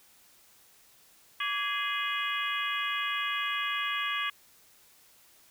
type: harmonic tone with a mistuned harmonic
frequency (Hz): 415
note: G#4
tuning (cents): -1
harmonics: 3 / 4 / 5 / 6 / 7 / 8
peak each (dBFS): -34 / -35 / -36 / -37 / -37 / -38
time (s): 1.4-4.3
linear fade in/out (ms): 5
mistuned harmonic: 3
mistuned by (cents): -130
effects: white hiss -60 dBFS RMS until 5.5 s